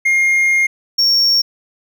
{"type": "tone pair in turn", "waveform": "triangle", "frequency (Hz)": [2129, 5509], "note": ["C7", "F8"], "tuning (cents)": [30, -25], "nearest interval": "octave + major third", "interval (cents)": 1645, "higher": "second", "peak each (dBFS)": -9, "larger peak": "neither", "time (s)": [[0.05, 0.67], [0.98, 1.42]], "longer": "first", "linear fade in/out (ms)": 10, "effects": []}